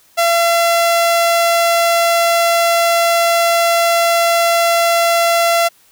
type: tone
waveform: sawtooth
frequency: 679 Hz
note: F5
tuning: 49 cents flat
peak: -7 dBFS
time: 0.17-5.69 s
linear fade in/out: 20 ms
effects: white hiss -51 dBFS RMS until 5.91 s